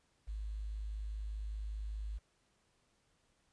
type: tone with quantisation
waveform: sine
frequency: 52.5 Hz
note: G#1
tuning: 19 cents sharp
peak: -38 dBFS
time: 0.27-2.19 s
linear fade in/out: 20 ms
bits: 11
effects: pink hiss -75 dBFS RMS until 3.52 s + resampled to 22050 Hz